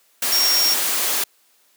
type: tone in noise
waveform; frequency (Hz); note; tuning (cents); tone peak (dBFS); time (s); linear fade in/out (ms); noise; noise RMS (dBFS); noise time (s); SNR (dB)
sine; 5560; F8; -9; -16; 0.32-0.74; 5; white; -21; 0.22-1.24; +2
effects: white hiss -59 dBFS RMS until 1.76 s + high-pass 300 Hz 12 dB/octave